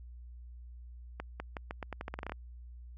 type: accelerating click train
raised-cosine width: 0.5 ms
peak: -23 dBFS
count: 14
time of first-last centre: 1.2-2.32 s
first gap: 200 ms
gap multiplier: 0.84
effects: added 60 Hz sine -46 dBFS peak until 2.97 s